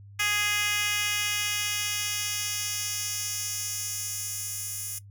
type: tone with high-pass filter sweep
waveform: 10% pulse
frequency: 415 Hz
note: G#4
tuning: 1 cent flat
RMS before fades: -30 dBFS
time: 0.19-4.99 s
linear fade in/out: 10 ms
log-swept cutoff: 2100 to 8800 Hz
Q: 1.1
effects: noise-tail reverb RT60 0.1 s tail -18 dB re dry + added 100 Hz sine -45 dBFS peak until 5.1 s